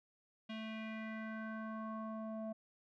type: tone with low-pass filter sweep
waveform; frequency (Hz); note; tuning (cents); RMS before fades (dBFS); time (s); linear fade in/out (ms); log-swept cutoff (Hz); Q
square; 220; A3; 0; -44; 0.49-2.53; 10; 3100 to 730; 3.5
effects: none